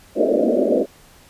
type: band-pass noise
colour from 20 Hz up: white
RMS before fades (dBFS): -17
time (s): 0.15-0.86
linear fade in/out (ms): 50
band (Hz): 210 to 640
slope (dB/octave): 96
effects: pink hiss -49 dBFS RMS until 1.29 s + resampled to 32000 Hz